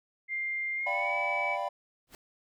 sine tone with pitch glide, 2100 to 2290 Hz, C7 to D7, +6 to -44 cents, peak -30 dBFS, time 0.28-1.58 s, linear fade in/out 50 ms, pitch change +150 cents, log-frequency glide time 0.75-1.16 s
triangle chord, G dominant seventh, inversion second, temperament equal, 587.3 / 698.5 / 784 / 987.8 Hz, D5 / F5 / G5 / B5, 0 / 0 / 0 / 0 cents, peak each -34 dBFS, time 0.86-1.69 s, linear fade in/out 10 ms
pink noise with exponential growth, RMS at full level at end -43 dBFS, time 2.07-2.15 s, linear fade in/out 1 ms, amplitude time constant 17 ms
effects none

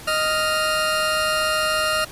20% pulse tone pair together, 622.2 / 1396.9 Hz, D#5 / F6, 0 / 0 cents, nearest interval octave + major second, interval 1400 cents, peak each -17 dBFS, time 0.07-2.05 s, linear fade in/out 10 ms, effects pink hiss -39 dBFS RMS until 2.11 s + resampled to 32000 Hz

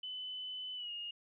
sine tone with pitch glide, 3015 to 2851 Hz, F#7 to F7, +32 to +35 cents, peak -40 dBFS, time 0.03-1.11 s, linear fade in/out 5 ms, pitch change -97 cents, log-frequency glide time 0.75-0.91 s, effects none

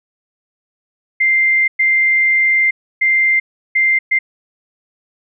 sine tone bursts at uneven times, 2093 Hz, C7, in tune, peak -10 dBFS, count 5, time 1.2-1.68 / 1.79-2.71 / 3.01-3.4 / 3.75-3.99 / 4.11-4.19 s, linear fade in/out 10 ms, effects none

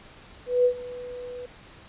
sine tone with ADSR envelope, 493.9 Hz, B4, in tune, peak -15 dBFS, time 0.46-1.46 s, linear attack 190 ms, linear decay 84 ms, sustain -19 dB, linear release 6 ms, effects pink hiss -49 dBFS RMS until 1.88 s + resampled to 8000 Hz

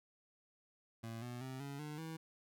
25% pulse tone with pitch steps, 114 / 122.18 / 130.95 / 140.35 / 150.42 / 161.22 Hz, A#2 / B2 / C3 / C#3 / D3 / E3, -38 / -18 / +2 / +22 / +42 / -38 cents, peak -40 dBFS, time 1.03-2.17 s, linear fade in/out 10 ms, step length 190 ms, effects none

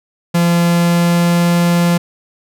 45% pulse tone with pitch glide, 171.6 to 172.69 Hz, F3 to F3, -30 to -19 cents, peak -10 dBFS, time 0.34-1.98 s, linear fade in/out 10 ms, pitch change +11 cents, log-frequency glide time 0.58-1.59 s, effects none

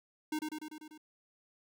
square tone with echo, 307.6 Hz, D#4, 20 cents flat, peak -33 dBFS, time 0.32-0.39 s, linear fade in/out 5 ms, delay 98 ms, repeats 6, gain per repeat -3 dB, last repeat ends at 0.978 s, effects none

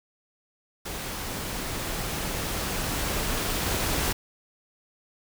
pink noise with level ramp, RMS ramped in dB -34 to -26 dBFS, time 0.85-4.13 s, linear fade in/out 10 ms, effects none

